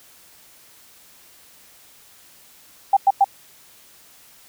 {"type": "tone bursts", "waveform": "sine", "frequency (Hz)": 790, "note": "G5", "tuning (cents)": 13, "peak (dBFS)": -10, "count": 3, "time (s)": [2.93, 3.244], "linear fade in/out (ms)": 5, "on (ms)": 38, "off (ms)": 100, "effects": ["white hiss -50 dBFS RMS until 4.48 s"]}